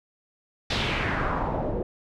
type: noise with low-pass filter sweep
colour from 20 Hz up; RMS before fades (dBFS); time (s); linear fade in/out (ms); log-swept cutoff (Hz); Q
pink; -27; 0.7-1.83; 5; 4200 to 450; 2.2
effects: none